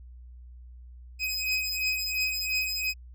25% pulse beating tone pair, 2519 / 2521.9 Hz, D#7 / D#7, +21 / +23 cents, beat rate 2.9 Hz, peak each -26 dBFS, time 1.19-2.94 s, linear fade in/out 50 ms, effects added 61 Hz sine -44 dBFS peak until 3.14 s

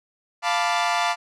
sawtooth chord, B half-diminished seventh, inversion second, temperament equal, 698.5 / 880 / 987.8 / 1174.7 Hz, F5 / A5 / B5 / D6, 0 / 0 / 0 / 0 cents, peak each -20 / -22 / -24 / -23 dBFS, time 0.42-1.16 s, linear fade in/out 50 ms, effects low-pass 6000 Hz 12 dB/octave

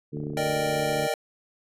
harmonic tone, 74 Hz, D2, 14 cents sharp, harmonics 2 / 3 / 4 / 5 / 6, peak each -33 / -38 / -36 / -41 / -39 dBFS, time 0.12-1.08 s, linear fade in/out 20 ms
click train, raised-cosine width 2 ms, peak -28 dBFS, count 27, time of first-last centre 0.17-1.028 s, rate 30.3 Hz
square chord, Eb major seventh, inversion second, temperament equal, 466.2 / 587.3 / 622.3 / 784 Hz, Bb4 / D5 / Eb5 / G5, 0 / 0 / 0 / 0 cents, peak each -31 dBFS, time 0.37-1.14 s, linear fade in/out 2 ms
effects resampled to 32000 Hz

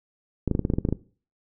clicks, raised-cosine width 3 ms, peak -10 dBFS, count 11, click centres 0.477 / 0.513 / 0.551 / 0.593 / 0.651 / 0.701 / 0.737 / 0.785 / 0.851 / 0.888 / 0.926 s, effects noise-tail reverb RT60 0.4 s tail -19 dB re dry

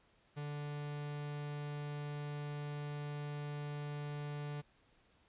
45% pulse tone, 146.5 Hz, D3, 4 cents flat, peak -40 dBFS, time 0.36-4.62 s, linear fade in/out 20 ms, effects pink hiss -70 dBFS RMS until 5.28 s + resampled to 8000 Hz

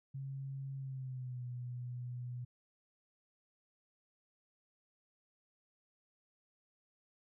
sine tone with pitch glide, 135.9 to 123.19 Hz, C#3 to B2, -34 to -4 cents, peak -40 dBFS, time 0.14-2.45 s, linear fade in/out 10 ms, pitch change -170 cents, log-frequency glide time 0.76-1.44 s, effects none

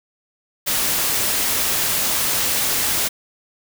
white noise, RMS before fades -20 dBFS, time 0.66-3.09 s, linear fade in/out 20 ms, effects none

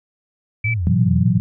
sine tone with vibrato, 98 Hz, G2, in tune, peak -18 dBFS, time 0.64-1.39 s, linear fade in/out 10 ms, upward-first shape sine, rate 3.4 Hz, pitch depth 290 cents each way
sine tone, 2312 Hz, D7, 28 cents flat, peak -20 dBFS, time 0.64-0.74 s, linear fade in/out 5 ms
sine chord, B suspended fourth, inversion none, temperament equal, 123.47 / 164.81 / 185 Hz, B2 / E3 / F#3, 0 / 0 / 0 cents, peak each -19 / -19 / -18 dBFS, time 0.87-1.4 s, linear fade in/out 0 ms
effects none

